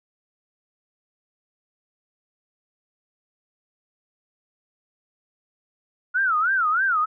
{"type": "tone with vibrato", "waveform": "sine", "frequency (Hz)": 1396.9, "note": "F6", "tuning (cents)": 0, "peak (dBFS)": -18, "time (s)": [6.14, 7.06], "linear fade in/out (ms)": 20, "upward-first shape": "sine", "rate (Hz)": 3.2, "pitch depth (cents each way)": 230, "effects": []}